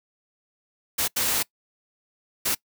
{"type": "noise bursts at uneven times", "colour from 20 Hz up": "white", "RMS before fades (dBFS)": -24, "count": 3, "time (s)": [[0.98, 1.08], [1.16, 1.43], [2.45, 2.55]], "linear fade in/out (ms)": 10, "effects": ["noise-tail reverb RT60 0.1 s tail -23 dB re dry"]}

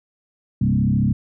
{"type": "tone with frequency modulation", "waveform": "sine", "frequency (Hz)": 164.81, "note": "E3", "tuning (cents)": 0, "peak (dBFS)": -15, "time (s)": [0.61, 1.13], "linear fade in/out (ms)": 5, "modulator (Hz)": 34, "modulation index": 2.2, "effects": []}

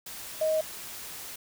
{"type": "tone in noise", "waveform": "sine", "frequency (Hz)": 628, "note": "D#5", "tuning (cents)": 16, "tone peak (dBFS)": -23, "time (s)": [0.41, 0.61], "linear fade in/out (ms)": 5, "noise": "white", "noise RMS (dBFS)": -41, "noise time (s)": [0.06, 1.36], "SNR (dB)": 15, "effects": []}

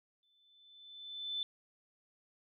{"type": "tone with exponential growth", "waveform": "sine", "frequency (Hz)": 3520, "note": "A7", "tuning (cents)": 0, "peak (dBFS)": -33, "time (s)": [0.23, 1.43], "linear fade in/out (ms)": 1, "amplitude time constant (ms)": 260, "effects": []}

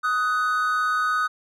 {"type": "tone pair together", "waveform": "triangle", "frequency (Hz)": [1252.9, 1490], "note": ["D#6", "F#6"], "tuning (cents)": [12, 12], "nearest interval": "minor third", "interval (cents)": 300, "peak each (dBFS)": [-20, -23], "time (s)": [0.03, 1.28], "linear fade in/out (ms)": 20, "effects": []}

